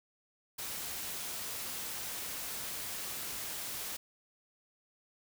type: noise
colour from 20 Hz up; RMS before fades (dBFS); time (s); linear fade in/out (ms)
white; -40; 0.58-3.97; 10
effects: none